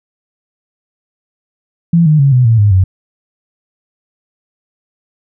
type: tone with pitch steps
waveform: sine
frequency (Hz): 168.9 / 153.1 / 138.78 / 125.8 / 114.04 / 103.37 / 93.7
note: E3 / D#3 / C#3 / B2 / A#2 / G#2 / F#2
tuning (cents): +42 / -28 / +2 / +32 / -38 / -8 / +22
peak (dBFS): -5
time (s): 1.93-2.84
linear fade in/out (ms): 5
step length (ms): 130
effects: none